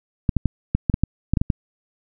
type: clicks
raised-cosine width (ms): 5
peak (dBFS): -5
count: 11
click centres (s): 0.292 / 0.367 / 0.457 / 0.75 / 0.898 / 0.941 / 1.036 / 1.336 / 1.372 / 1.415 / 1.502
effects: none